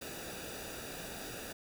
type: noise with comb filter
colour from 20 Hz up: pink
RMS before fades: -44 dBFS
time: 0.01-1.53 s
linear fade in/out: 10 ms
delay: 0.94 ms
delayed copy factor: -0.65
effects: none